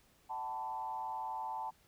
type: tone with frequency modulation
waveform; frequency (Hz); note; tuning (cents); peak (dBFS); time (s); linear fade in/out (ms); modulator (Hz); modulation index
sine; 881; A5; +2; -37; 0.29-1.71; 20; 124; 0.93
effects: pink hiss -68 dBFS RMS until 1.87 s